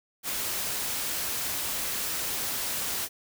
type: noise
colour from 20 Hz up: white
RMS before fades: -31 dBFS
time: 0.23-3.09 s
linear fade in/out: 50 ms
effects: none